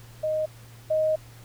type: tone pair in turn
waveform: sine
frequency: 621 / 624.6 Hz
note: D#5 / D#5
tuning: -3 / +7 cents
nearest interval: unison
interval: 10 cents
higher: second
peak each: -23 / -20 dBFS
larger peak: second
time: 0.23-0.46 / 0.9-1.16 s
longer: second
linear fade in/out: 10 ms
effects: added 116 Hz sine -46 dBFS peak until 1.44 s + pink hiss -52 dBFS RMS until 1.44 s